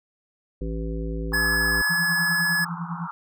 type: harmonic tone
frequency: 55 Hz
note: A1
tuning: in tune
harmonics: 1 / 3 / 5 / 7 / 9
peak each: -28 / -33 / -35 / -36 / -38 dBFS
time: 0.61-1.82 s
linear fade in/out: 5 ms
type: band-pass noise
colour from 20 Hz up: white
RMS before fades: -36 dBFS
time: 1.32-3.11 s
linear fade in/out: 0 ms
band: 810 to 1400 Hz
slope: 96 dB/octave
type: tone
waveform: square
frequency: 1700 Hz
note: G#6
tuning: 40 cents sharp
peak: -21 dBFS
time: 1.33-2.65 s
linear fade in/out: 10 ms
type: tone with tremolo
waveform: sine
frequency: 170 Hz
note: F3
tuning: 46 cents flat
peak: -26 dBFS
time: 1.89-3.08 s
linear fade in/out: 20 ms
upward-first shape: sine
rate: 9.9 Hz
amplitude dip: 80%
effects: none